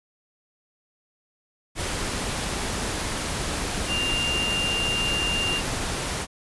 sine tone in noise, 2794 Hz, F7, in tune, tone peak -24 dBFS, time 3.87-5.62 s, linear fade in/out 50 ms, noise pink, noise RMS -28 dBFS, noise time 1.75-6.27 s, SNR +1 dB, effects resampled to 24000 Hz

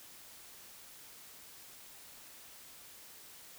silence, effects white hiss -54 dBFS RMS until 3.58 s

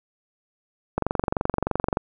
click train, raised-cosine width 1 ms, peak -8 dBFS, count 24, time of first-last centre 0.98-1.971 s, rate 23.2 Hz, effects none

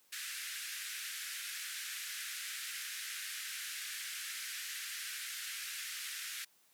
pink band-pass noise, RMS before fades -43 dBFS, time 0.12-6.45 s, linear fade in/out 10 ms, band 1500 to 14000 Hz, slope 48 dB/octave, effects white hiss -69 dBFS RMS until 6.73 s + high-pass 150 Hz 12 dB/octave

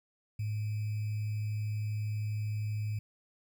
sine tone with sample-and-hold, 106.3 Hz, G#2, 41 cents sharp, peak -31 dBFS, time 0.39-2.99 s, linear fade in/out 5 ms, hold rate 2450 Hz, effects none

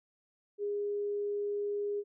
sine tone, 409.7 Hz, G#4, 24 cents flat, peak -31 dBFS, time 0.58-2.04 s, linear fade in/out 50 ms, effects none

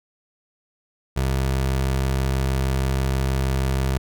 25% pulse tone, 66.3 Hz, C2, 23 cents sharp, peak -16 dBFS, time 1.16-3.98 s, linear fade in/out 10 ms, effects none

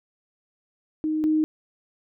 sine tone pair in turn, 310.6 / 310.6 Hz, D#4 / D#4, -3 / -3 cents, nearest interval unison, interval 0 cents, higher neither, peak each -22 / -18 dBFS, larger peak second, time 1.04-1.24 / 1.24-1.44 s, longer neither, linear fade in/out 0 ms, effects none

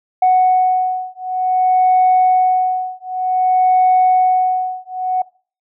sine beating tone pair, 740 / 740.54 Hz, F#5 / F#5, 0 / +1 cents, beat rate 0.54 Hz, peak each -13 dBFS, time 0.22-5.22 s, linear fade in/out 5 ms, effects noise-tail reverb RT60 0.4 s tail -22 dB re dry + tanh soft clip ceiling -5 dBFS

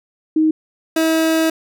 sine / 30% pulse tone pair in turn, 313.6 / 322 Hz, D#4 / E4, +14 / -41 cents, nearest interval unison, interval 45 cents, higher second, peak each -11 dBFS, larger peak neither, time 0.36-0.51 / 0.96-1.5 s, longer second, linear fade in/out 5 ms, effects none

